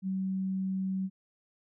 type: tone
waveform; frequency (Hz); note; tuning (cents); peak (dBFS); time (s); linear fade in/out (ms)
sine; 190; F#3; +46; -29; 0.02-1.1; 50
effects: none